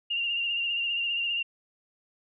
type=tone with vibrato; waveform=sine; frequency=2794 Hz; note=F7; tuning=in tune; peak=-26 dBFS; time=0.1-1.43 s; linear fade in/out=10 ms; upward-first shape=sine; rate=15 Hz; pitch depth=36 cents each way; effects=none